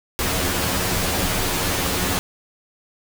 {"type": "noise with comb filter", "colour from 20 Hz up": "pink", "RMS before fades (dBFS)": -22, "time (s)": [0.19, 2.19], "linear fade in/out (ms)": 0, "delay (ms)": 11, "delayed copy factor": 0.85, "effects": []}